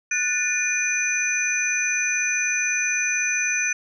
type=tone cluster; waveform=sine; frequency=1481 / 1767 / 2434 / 6090 Hz; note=F#6 / A6 / D#7 / F#8; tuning=+1 / +7 / -39 / +49 cents; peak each=-29 / -29 / -23 / -26 dBFS; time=0.11-3.73 s; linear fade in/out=5 ms; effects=none